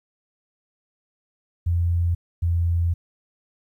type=tone pair in turn; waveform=sine; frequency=85.9 / 85.21 Hz; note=F2 / F2; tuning=-28 / -42 cents; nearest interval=unison; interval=14 cents; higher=first; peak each=-18 dBFS; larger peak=neither; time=1.66-2.15 / 2.42-2.94 s; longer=second; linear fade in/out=10 ms; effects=10-bit